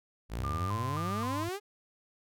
sawtooth exponential sweep, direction up, 51.91 to 424 Hz, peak -30 dBFS, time 0.29-1.6 s, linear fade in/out 50 ms
sine tone with pitch glide, 98 to 100.93 Hz, G2 to G#2, 0 to -49 cents, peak -36 dBFS, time 0.38-1.49 s, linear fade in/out 5 ms, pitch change +51 cents, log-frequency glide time 0.78-0.87 s
sine tone with vibrato, 1112 Hz, C#6, 5 cents sharp, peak -35 dBFS, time 0.44-1.44 s, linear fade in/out 2 ms, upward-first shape square, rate 1.9 Hz, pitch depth 130 cents each way
effects none

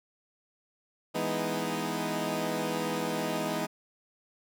15% pulse chord, E major seventh, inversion none, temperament equal, 164.81 / 207.7 / 246.9 / 311.1 Hz, E3 / G#3 / B3 / D#4, 0 / 0 / 0 / 0 cents, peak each -29 dBFS, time 1.14-3.67 s, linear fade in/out 20 ms, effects none

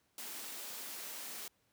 white high-pass noise, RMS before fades -45 dBFS, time 0.18-1.48 s, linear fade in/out 2 ms, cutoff 190 Hz, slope 48 dB/octave, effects pink hiss -75 dBFS RMS until 1.72 s + high-pass 80 Hz 12 dB/octave

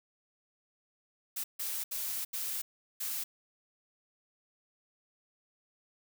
blue noise bursts at uneven times, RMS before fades -36 dBFS, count 5, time 1.36-1.44 / 1.59-1.84 / 1.91-2.25 / 2.33-2.62 / 3-3.24 s, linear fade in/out 10 ms, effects none

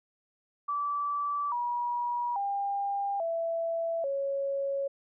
sine tone with pitch steps, 1158 / 962.6 / 800.1 / 665.1 / 552.9 Hz, D6 / B5 / G5 / E5 / C#5, -25 / -45 / +35 / +15 / -5 cents, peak -28 dBFS, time 0.68-4.88 s, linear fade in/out 10 ms, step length 840 ms, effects none

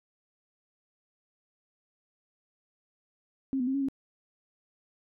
sine tone with pitch steps, 268.1 / 248 / 266 / 277.3 / 270.9 Hz, C4 / B3 / C4 / C#4 / C#4, +42 / +7 / +29 / +1 / -40 cents, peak -26 dBFS, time 3.53-3.885 s, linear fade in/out 0 ms, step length 71 ms, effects none

